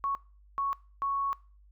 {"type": "tone bursts at uneven times", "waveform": "sine", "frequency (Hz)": 1108.7, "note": "C#6", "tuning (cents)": 0, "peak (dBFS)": -27, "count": 3, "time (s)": [[0.04, 0.15], [0.58, 0.73], [1.02, 1.33]], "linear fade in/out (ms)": 0, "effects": ["noise-tail reverb RT60 0.4 s tail -22 dB re dry", "added 50 Hz sine -55 dBFS peak until 1.71 s"]}